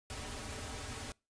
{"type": "noise with comb filter", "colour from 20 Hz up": "pink", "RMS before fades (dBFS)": -43, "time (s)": [0.1, 1.12], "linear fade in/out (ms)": 0, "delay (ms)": 5.8, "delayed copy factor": -0.85, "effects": ["noise-tail reverb RT60 0.3 s tail -26 dB re dry", "resampled to 22050 Hz"]}